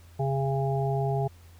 harmonic tone, 136.3 Hz, C#3, 29 cents flat, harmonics 1 / 3 / 5 / 6, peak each -26 / -31 / -33 / -34 dBFS, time 0.19-1.28 s, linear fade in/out 10 ms, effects added 85 Hz sine -49 dBFS peak until 1.59 s + pink hiss -59 dBFS RMS until 1.59 s

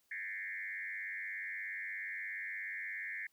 sine tone with frequency modulation, 1950 Hz, B6, 23 cents flat, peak -39 dBFS, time 0.11-3.27 s, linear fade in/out 5 ms, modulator 96.9 Hz, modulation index 2.7, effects white hiss -75 dBFS RMS until 3.32 s

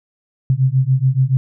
sine beating tone pair, 128.1 / 135.1 Hz, C3 / C#3, -36 / -44 cents, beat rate 7 Hz, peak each -15 dBFS, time 0.5-1.37 s, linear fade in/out 0 ms, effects none

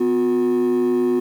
triangle tone pair together, 250.7 / 361.1 Hz, B3 / F#4, +26 / -42 cents, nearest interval tritone, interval 632 cents, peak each -17 / -14 dBFS, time 0-1.2 s, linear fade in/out 10 ms, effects tanh soft clip ceiling -11 dBFS + 8-bit

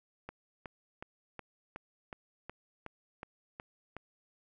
click train, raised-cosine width 0.5 ms, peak -27 dBFS, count 11, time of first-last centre 0.29-3.966 s, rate 2.72 Hz, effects none

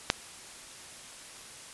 click, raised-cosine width 0.2 ms, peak -4 dBFS, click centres 0.101 s, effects white hiss -47 dBFS RMS until 1.73 s + resampled to 24000 Hz

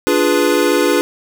square chord, D diminished seventh, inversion none, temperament equal, 293.7 / 349.2 / 415.3 / 493.9 Hz, D4 / F4 / Ab4 / Cb5, 0 / 0 / 0 / 0 cents, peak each -18 dBFS, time 0.07-1.01 s, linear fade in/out 0 ms, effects none

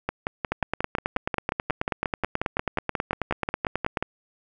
two click trains, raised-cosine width 0.5 ms, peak -10 / -9 dBFS, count 23 / 33, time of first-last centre 0.09-4.026 / 0.52-3.972 s, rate 5.59 / 9.27 Hz, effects none

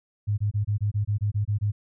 sine tone bursts, 103.83 Hz, G#2, in tune, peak -21 dBFS, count 11, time 0.27-1.72 s, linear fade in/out 20 ms, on 110 ms, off 24 ms, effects none

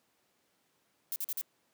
violet noise bursts, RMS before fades -35 dBFS, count 4, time 1.12-1.412 s, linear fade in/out 0 ms, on 40 ms, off 44 ms, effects pink hiss -73 dBFS RMS until 1.73 s + high-pass 200 Hz 12 dB/octave

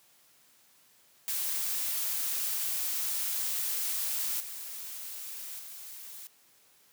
blue noise with level steps, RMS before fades -32 / -41 / -45 dBFS, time 1.28-6.27 s, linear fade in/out 0 ms, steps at 4.4 / 5.59 s, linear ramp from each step 5 ms, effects white hiss -63 dBFS RMS until 6.92 s + high-pass 100 Hz 12 dB/octave

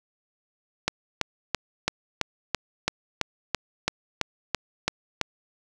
click train, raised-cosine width 0.2 ms, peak -5 dBFS, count 14, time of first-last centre 0.88-5.213 s, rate 3 Hz, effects none

